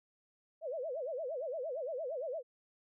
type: tone with vibrato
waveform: sine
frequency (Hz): 570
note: C#5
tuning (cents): +48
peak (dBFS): -36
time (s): 0.61-2.43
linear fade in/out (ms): 50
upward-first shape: sine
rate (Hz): 8.7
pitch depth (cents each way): 270
effects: none